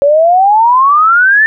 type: exponential sweep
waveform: sine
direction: up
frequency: 554.4 to 1803 Hz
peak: -4 dBFS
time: 0.02-1.46 s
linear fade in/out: 0 ms
effects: none